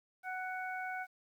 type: harmonic tone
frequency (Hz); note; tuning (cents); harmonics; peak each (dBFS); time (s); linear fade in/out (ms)
743; F#5; +7; 1 / 2 / 3; -40 / -41 / -46; 0.23-1.07; 50
effects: 11-bit